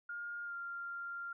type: tone with pitch glide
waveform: sine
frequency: 1416 to 1390.9 Hz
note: F6 to F6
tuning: +23 to -7 cents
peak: -40 dBFS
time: 0.09-1.33 s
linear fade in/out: 5 ms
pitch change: -30 cents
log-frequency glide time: 0.44-0.54 s
effects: none